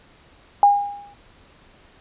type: tone with exponential decay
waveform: sine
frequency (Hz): 812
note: G#5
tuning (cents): -39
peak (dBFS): -7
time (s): 0.63-1.14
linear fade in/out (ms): 1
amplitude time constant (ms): 110
effects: pink hiss -52 dBFS RMS until 2 s + resampled to 8000 Hz